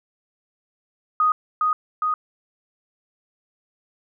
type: tone with echo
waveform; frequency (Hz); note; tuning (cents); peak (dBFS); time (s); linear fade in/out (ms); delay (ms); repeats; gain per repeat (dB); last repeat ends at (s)
sine; 1244.5; D#6; 0; -15; 1.2-1.32; 2; 410; 2; -2; 2.14
effects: none